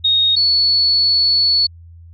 sine tone pair in turn, 3729 / 4419 Hz, A#7 / C#8, 0 / -6 cents, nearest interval minor third, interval 294 cents, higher second, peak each -11 dBFS, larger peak neither, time 0.04-0.36 / 0.36-1.67 s, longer second, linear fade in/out 10 ms, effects added 84 Hz sine -37 dBFS peak until 2.13 s

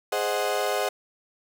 35% pulse chord, Ab dominant seventh, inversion none, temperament equal, 415.3 / 523.3 / 622.3 / 740 Hz, Ab4 / C5 / Eb5 / Gb5, 0 / 0 / 0 / 0 cents, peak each -28 dBFS, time 0.12-0.89 s, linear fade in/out 5 ms, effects none

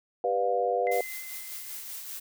sine chord, G dominant seventh, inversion none, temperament just, 392 / 490 / 588 / 705.6 Hz, G4 / B4 / D5 / F5, 0 / -14 / +2 / +18 cents, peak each -33 / -27 / -33 / -28 dBFS, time 0.24-1.01 s, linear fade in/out 2 ms
sine tone with exponential decay, 2061 Hz, C7, 27 cents flat, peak -32 dBFS, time 0.87-2.16 s, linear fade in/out 0 ms, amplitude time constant 280 ms
blue noise with tremolo, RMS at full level -38 dBFS, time 0.91-2.2 s, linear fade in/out 10 ms, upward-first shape sine, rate 5.1 Hz, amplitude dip 35%
effects none

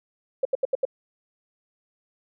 sine tone bursts, 530 Hz, C5, 22 cents sharp, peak -18 dBFS, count 5, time 0.43-0.852 s, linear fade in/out 5 ms, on 22 ms, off 78 ms, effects none

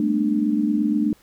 sine tone cluster, 201.6 / 220.2 / 248.3 / 297.1 Hz, G3 / A3 / B3 / D4, +49 / +2 / +9 / +20 cents, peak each -29 / -21 / -29 / -21 dBFS, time 0-1.13 s, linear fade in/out 2 ms, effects pink hiss -56 dBFS RMS until 1.22 s

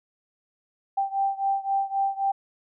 sine beating tone pair, 784 / 787.8 Hz, G5 / G5, 0 / +8 cents, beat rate 3.8 Hz, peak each -25 / -27 dBFS, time 0.97-2.32 s, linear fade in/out 10 ms, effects none

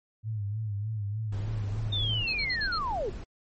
sine tone with vibrato, 105.5 Hz, G#2, 28 cents sharp, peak -29 dBFS, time 0.23-2.25 s, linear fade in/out 50 ms, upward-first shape sine, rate 3.3 Hz, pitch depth 87 cents each way
brown noise, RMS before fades -38 dBFS, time 1.32-3.24 s, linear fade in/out 5 ms
sine linear sweep, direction down, 3664 to 355.3 Hz, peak -28 dBFS, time 1.92-3.1 s, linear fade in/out 10 ms
sine tone bursts, 4230 Hz, C8, 18 cents sharp, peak -30 dBFS, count 5, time 2.27-2.785 s, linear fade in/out 10 ms, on 67 ms, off 45 ms
effects MP3 32 kbps

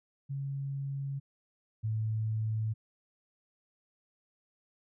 sine tone pair in turn, 138.2 / 109.69 Hz, C#3 / A2, -5 / -5 cents, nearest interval major third, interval 400 cents, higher first, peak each -33 / -29 dBFS, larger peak second, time 0.29-1.2 / 1.83-2.74 s, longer neither, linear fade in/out 20 ms, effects none

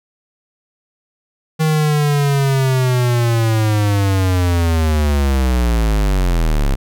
square linear sweep, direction down, 158.3 to 32.7 Hz, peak -13 dBFS, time 1.59-6.76 s, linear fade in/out 20 ms, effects none

